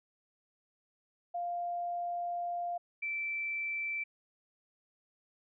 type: tone pair in turn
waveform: sine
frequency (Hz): 698.5 / 2331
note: F5 / D7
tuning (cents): 0 / -14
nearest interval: octave + major sixth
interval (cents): 2086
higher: second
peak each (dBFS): -33 / -33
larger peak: neither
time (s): 1.34-2.78 / 3.02-4.04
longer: first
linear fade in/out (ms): 10
effects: none